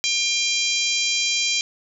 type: harmonic tone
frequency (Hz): 798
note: G5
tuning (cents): +31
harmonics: 3 / 4 / 5 / 6 / 7 / 8 / 9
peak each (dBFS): -25 / -26 / -27 / -28 / -28 / -29 / -30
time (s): 0.04-1.61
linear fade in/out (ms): 0
effects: none